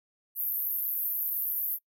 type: band-pass noise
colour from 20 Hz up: pink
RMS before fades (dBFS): -31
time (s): 0.35-1.79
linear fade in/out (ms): 50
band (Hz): 12000 to 15000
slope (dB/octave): 96
effects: noise-tail reverb RT60 0.1 s tail -24 dB re dry